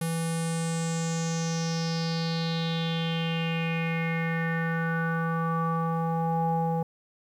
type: tone with low-pass filter sweep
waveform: square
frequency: 164.81 Hz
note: E3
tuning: in tune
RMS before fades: -28 dBFS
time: 0.01-6.83 s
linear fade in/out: 5 ms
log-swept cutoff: 11000 to 720 Hz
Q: 5.6
effects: 10-bit